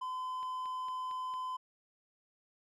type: tone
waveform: triangle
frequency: 1020 Hz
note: C6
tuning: 44 cents flat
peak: -34 dBFS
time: 0.01-1.57 s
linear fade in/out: 10 ms
type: click train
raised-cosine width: 0.3 ms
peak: -39 dBFS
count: 5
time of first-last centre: 0.43-1.339 s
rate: 4.4 Hz
effects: none